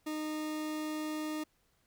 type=tone; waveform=40% pulse; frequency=307.6 Hz; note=D#4; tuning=20 cents flat; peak=-34 dBFS; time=0.06-1.44 s; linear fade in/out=10 ms; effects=pink hiss -73 dBFS RMS until 1.86 s